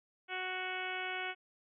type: harmonic tone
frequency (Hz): 370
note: F#4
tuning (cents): 0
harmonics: 1 / 2 / 3 / 4 / 5 / 6 / 7 / 8 / 9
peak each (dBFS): -46 / -43 / -49 / -42 / -48 / -42 / -46 / -47 / -53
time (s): 0.28-1.35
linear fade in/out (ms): 50
effects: none